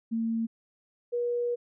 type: tone pair in turn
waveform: sine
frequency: 227 / 481 Hz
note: A#3 / B4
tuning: -46 / -46 cents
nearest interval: octave + minor second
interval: 1300 cents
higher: second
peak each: -26 dBFS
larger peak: neither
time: 0.11-0.47 / 1.12-1.56 s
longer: second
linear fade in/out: 20 ms
effects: none